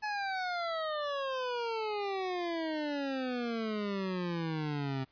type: exponential sweep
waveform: 25% pulse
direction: down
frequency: 857 to 130.81 Hz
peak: -29 dBFS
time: 0.02-5.05 s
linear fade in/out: 20 ms
effects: pink hiss -69 dBFS RMS until 5.11 s + resampled to 11025 Hz